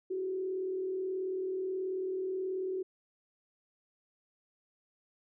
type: tone with frequency modulation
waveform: sine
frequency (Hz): 375.9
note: F#4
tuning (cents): +27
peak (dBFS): -32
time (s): 0.1-2.83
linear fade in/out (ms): 10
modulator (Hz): 38.5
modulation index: 0.42
effects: none